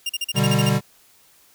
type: tone bursts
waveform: sawtooth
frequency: 2803 Hz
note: F7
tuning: 6 cents sharp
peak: -19 dBFS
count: 9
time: 0.06-0.694 s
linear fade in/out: 5 ms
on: 34 ms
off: 41 ms
type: chord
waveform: square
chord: G major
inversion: first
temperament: equal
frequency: 123.47 / 146.83 / 196 Hz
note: B2 / D3 / G3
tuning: 0 / 0 / 0 cents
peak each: -22 dBFS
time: 0.34-0.81 s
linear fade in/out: 50 ms
effects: white hiss -55 dBFS RMS until 1.54 s